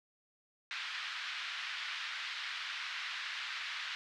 pink band-pass noise, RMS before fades -41 dBFS, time 0.71-3.95 s, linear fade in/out 0 ms, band 1400 to 4200 Hz, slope 24 dB/octave, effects none

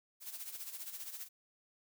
blue noise with tremolo, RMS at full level -43 dBFS, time 0.2-1.29 s, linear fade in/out 50 ms, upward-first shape sine, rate 15 Hz, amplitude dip 65%, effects none

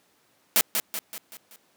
white noise with echo, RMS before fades -19 dBFS, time 0.56-0.61 s, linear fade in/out 0 ms, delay 190 ms, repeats 5, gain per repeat -6 dB, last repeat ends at 1.56 s, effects pink hiss -64 dBFS RMS until 1.76 s + high-pass 200 Hz 12 dB/octave

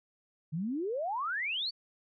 sine exponential sweep, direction up, 146.83 to 4637 Hz, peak -31 dBFS, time 0.52-1.71 s, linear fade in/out 20 ms, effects none

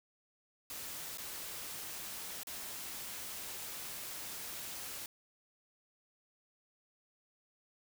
white noise with dropouts, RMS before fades -44 dBFS, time 0.7-5.06 s, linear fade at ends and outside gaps 2 ms, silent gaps 1.174-1.182 / 2.433-2.47 s, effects none

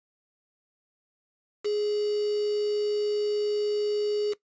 sine tone with quantisation, 416.7 Hz, G#4, 6 cents sharp, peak -24 dBFS, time 1.64-4.34 s, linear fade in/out 20 ms, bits 6, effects noise-tail reverb RT60 0.1 s tail -18 dB re dry + resampled to 16000 Hz

